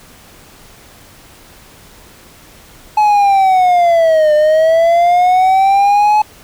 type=linear two-way sweep; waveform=triangle; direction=down then up; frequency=855 to 600 to 855 Hz; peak=-5 dBFS; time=2.97-6.22 s; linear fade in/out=5 ms; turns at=4.34 s; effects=pink hiss -41 dBFS RMS until 6.43 s